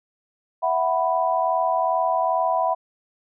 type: chord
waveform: sine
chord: E suspended second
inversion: none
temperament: just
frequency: 659.3 / 741.7 / 988.9 Hz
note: E5 / F#5 / B5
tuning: 0 / +4 / +2 cents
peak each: -23 dBFS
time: 0.62-2.75 s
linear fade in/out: 20 ms
effects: none